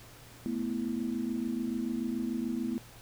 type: chord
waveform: sine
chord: A suspended second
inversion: none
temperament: equal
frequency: 220 / 246.9 / 329.6 Hz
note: A3 / B3 / E4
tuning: 0 / 0 / 0 cents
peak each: -35 / -33 / -37 dBFS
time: 0.46-2.78 s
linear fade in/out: 0 ms
effects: added 117 Hz sine -55 dBFS peak until 3.01 s + pink hiss -53 dBFS RMS until 3.01 s